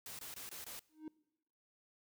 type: noise bursts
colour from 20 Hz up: white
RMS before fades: -48 dBFS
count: 5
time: 0.06-0.794 s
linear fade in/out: 2 ms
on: 130 ms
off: 21 ms
type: tone with exponential growth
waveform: triangle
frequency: 311.1 Hz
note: D#4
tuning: in tune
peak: -38 dBFS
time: 0.89-1.08 s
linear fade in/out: 2 ms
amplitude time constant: 41 ms
effects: noise-tail reverb RT60 1.0 s tail -24 dB re dry